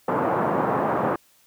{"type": "band-pass noise", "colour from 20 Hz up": "white", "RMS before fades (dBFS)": -23, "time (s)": [0.08, 1.16], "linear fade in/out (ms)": 5, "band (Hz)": [130, 1100], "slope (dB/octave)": 24, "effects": ["white hiss -59 dBFS RMS until 1.46 s"]}